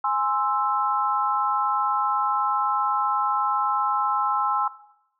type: chord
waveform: sine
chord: Ab augmented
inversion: none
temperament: equal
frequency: 830.6 / 1046.5 / 1318.5 Hz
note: Ab5 / C6 / E6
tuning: 0 / 0 / 0 cents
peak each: -25 dBFS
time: 0.04-4.68 s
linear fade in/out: 5 ms
effects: noise-tail reverb RT60 0.8 s tail -17 dB re dry